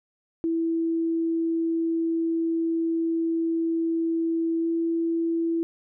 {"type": "tone with pitch glide", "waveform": "sine", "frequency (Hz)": [329.6, 332.1], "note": ["E4", "E4"], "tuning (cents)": [0, 13], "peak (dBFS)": -22, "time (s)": [0.44, 5.63], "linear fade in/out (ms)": 0, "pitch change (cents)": 13, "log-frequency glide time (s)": [4.6, 4.67], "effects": []}